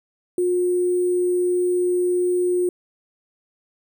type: tone with sample-and-hold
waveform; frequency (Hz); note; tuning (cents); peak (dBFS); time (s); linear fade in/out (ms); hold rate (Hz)
sine; 358.5; F4; +45; -17; 0.38-2.69; 2; 8820
effects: none